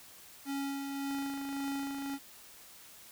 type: tone with tremolo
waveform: square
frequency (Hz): 277.2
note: C#4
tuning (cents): 0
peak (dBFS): -34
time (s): 0.45-2.19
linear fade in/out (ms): 50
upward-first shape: sine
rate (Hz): 1.8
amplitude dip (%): 35
type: click train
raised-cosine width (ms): 0.5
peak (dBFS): -35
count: 28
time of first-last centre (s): 1.11-2.137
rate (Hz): 26.3
effects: white hiss -54 dBFS RMS until 3.11 s